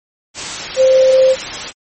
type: tone in noise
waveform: sine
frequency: 523.3 Hz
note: C5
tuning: in tune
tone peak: -6 dBFS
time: 0.76-1.36 s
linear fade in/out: 50 ms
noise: white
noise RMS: -23 dBFS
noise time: 0.34-1.73 s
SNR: +14 dB
effects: MP3 32 kbps